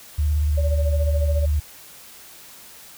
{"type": "tone with vibrato", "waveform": "sine", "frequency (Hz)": 74.6, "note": "D2", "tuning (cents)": 28, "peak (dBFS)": -17, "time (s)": [0.18, 1.6], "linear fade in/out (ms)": 10, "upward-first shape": "sine", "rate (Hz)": 17, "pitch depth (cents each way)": 68}
{"type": "tone with tremolo", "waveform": "sine", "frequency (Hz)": 572, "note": "D5", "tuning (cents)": -46, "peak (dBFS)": -24, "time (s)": [0.57, 1.46], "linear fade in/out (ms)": 10, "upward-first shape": "sine", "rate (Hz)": 14, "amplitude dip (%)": 75}
{"effects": ["white hiss -44 dBFS RMS until 2.97 s"]}